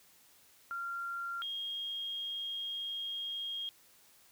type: tone pair in turn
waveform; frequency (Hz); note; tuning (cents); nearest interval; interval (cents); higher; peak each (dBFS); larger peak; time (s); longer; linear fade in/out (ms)
sine; 1383 / 3249; F6 / G#7; -17 / -39; octave + minor third; 1478; second; -36 / -36; neither; 0.71-1.42 / 1.42-3.69; second; 0
effects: white hiss -63 dBFS RMS until 4.31 s